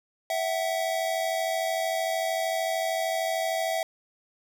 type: tone pair together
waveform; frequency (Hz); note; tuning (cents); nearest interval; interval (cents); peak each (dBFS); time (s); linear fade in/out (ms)
square; 659.3 / 752.5; E5 / F#5; 0 / +29; major second; 229; -28 / -31; 0.3-3.83; 2
effects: none